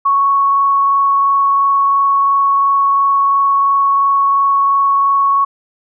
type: tone with frequency modulation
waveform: sine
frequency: 1108.7 Hz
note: C#6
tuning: in tune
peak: -9 dBFS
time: 0.05-5.45 s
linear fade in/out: 10 ms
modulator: 22.9 Hz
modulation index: 0.32
effects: none